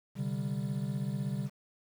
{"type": "chord", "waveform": "triangle", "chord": "C suspended second", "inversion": "none", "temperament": "equal", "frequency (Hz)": [130.81, 146.83, 196], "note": ["C3", "D3", "G3"], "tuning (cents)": [0, 0, 0], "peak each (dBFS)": -34, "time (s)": [0.15, 1.5], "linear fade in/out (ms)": 50, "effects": ["9-bit"]}